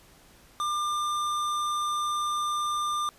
triangle tone with hard clipping, 1197 Hz, D6, 33 cents sharp, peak -28 dBFS, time 0.6-3.09 s, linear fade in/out 0 ms, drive 18 dB, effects pink hiss -56 dBFS RMS until 3.18 s + resampled to 32000 Hz

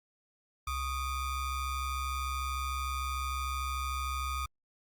square ring-modulated tone, 587.3 Hz, D5, in tune, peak -30 dBFS, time 0.67-4.46 s, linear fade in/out 5 ms, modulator 654 Hz, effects Opus 48 kbps

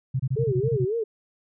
sine tone bursts, 131.1 Hz, C3, 4 cents sharp, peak -21 dBFS, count 9, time 0.14-0.852 s, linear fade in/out 10 ms, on 56 ms, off 26 ms
sine tone with vibrato, 414.2 Hz, G#4, 5 cents flat, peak -23 dBFS, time 0.36-1.04 s, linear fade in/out 10 ms, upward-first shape sine, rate 3.7 Hz, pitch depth 210 cents each way
effects none

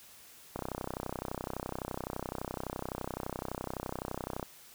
click train, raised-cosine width 1 ms, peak -21 dBFS, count 124, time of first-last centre 0.56-4.428 s, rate 31.8 Hz, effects white hiss -55 dBFS RMS until 4.74 s

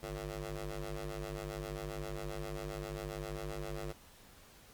15% pulse ring-modulated tone, 100.7 Hz, G2, 47 cents sharp, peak -30 dBFS, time 0.02-3.93 s, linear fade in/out 20 ms, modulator 248 Hz, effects pink hiss -59 dBFS RMS until 4.73 s + Opus 48 kbps

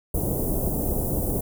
pink band-stop noise, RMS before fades -25 dBFS, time 0.14-1.41 s, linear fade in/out 5 ms, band 630 to 11000 Hz, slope 24 dB/octave, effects none

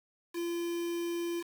triangle tone with quantisation, 342.3 Hz, F4, 35 cents flat, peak -30 dBFS, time 0.33-1.44 s, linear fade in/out 50 ms, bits 7, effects none

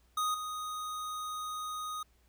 square tone with level steps, 1244.5 Hz, D#6, in tune, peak -30 / -37 dBFS, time 0.17-2.03 s, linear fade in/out 5 ms, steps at 0.34 s, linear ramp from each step 5 ms, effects added 60 Hz sine -65 dBFS peak until 2.28 s + pink hiss -71 dBFS RMS until 2.28 s

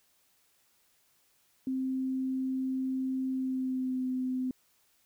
sine tone with pitch glide, 261.7 to 256.3 Hz, C4 to C4, 0 to -36 cents, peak -29 dBFS, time 1.67-4.51 s, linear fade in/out 2 ms, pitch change -36 cents, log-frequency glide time 3.31-4.05 s, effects white hiss -69 dBFS RMS until 5.05 s

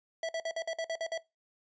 square tone bursts, 656 Hz, E5, 9 cents flat, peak -32 dBFS, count 9, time 0.23-1.177 s, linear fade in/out 2 ms, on 59 ms, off 52 ms, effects noise-tail reverb RT60 0.2 s tail -19 dB re dry + resampled to 16000 Hz

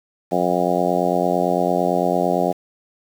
harmonic tone, 88.9 Hz, F2, 31 cents sharp, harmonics 2 / 3 / 4 / 5 / 6 / 7 / 8 / 9, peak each -25 / -26 / -25 / -26 / -25 / -23 / -23 / -26 dBFS, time 0.31-2.53 s, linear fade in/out 20 ms, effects 7-bit

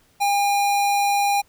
square tone, 808 Hz, G#5, 48 cents flat, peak -18 dBFS, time 0.2-1.42 s, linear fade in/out 20 ms, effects pink hiss -59 dBFS RMS until 1.48 s

